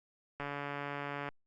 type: click train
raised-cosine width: 0.5 ms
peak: -24 dBFS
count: 128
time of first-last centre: 0.4-1.288 s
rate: 143 Hz
effects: Opus 48 kbps